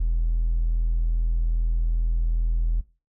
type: tone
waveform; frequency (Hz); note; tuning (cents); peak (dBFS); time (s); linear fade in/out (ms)
triangle; 41.23; E1; +1; -16; 0-2.81; 10
effects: noise-tail reverb RT60 0.3 s tail -21 dB re dry + tanh soft clip ceiling -16 dBFS